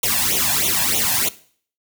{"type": "noise with flanger", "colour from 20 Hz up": "white", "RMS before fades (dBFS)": -19, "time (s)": [0.03, 1.29], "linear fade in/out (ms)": 5, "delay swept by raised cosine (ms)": [0.3, 1.19], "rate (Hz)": 3.2, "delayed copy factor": 1, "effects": ["noise-tail reverb RT60 0.5 s tail -18 dB re dry", "high-pass 60 Hz 12 dB/octave"]}